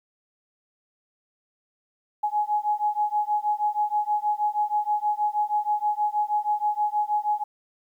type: beating tone pair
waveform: sine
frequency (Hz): 836 / 842.3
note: G#5 / G#5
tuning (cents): +11 / +24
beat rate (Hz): 6.3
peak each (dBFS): -25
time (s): 2.23-7.44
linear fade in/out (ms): 10
effects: 10-bit